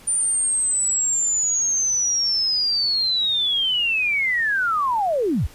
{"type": "linear sweep", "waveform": "sine", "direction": "down", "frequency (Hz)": [9200, 43.34], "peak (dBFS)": -18, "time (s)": [0.07, 5.47], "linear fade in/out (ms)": 10, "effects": ["pink hiss -47 dBFS RMS until 5.54 s", "resampled to 32000 Hz"]}